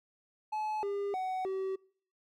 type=tone with pitch steps; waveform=triangle; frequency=858 / 402.3 / 748 / 382.4 Hz; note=A5 / G4 / F#5 / G4; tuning=-44 / +45 / +19 / -43 cents; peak=-30 dBFS; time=0.52-1.76 s; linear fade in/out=10 ms; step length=310 ms; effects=noise-tail reverb RT60 0.6 s tail -26 dB re dry